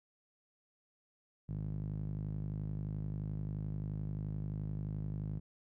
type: tone with band-pass filter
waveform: sawtooth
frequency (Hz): 51.5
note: G#1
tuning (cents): -14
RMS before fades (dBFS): -39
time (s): 1.48-5.4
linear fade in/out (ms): 20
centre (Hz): 140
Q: 2.8
effects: none